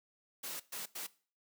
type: noise bursts at uneven times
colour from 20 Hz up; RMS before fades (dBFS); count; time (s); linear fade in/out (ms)
white; -42; 3; 0.43-0.6 / 0.72-0.86 / 0.95-1.07; 10
effects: noise-tail reverb RT60 0.4 s tail -19 dB re dry + high-pass 200 Hz 12 dB/octave